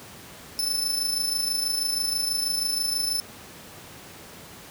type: tone with amplitude modulation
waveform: sawtooth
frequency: 5274 Hz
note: E8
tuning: in tune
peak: -19 dBFS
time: 0.59-3.2 s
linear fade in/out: 0 ms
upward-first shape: sine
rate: 26.2 Hz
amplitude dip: 50%
effects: pink hiss -44 dBFS RMS until 4.7 s + high-pass 80 Hz 12 dB/octave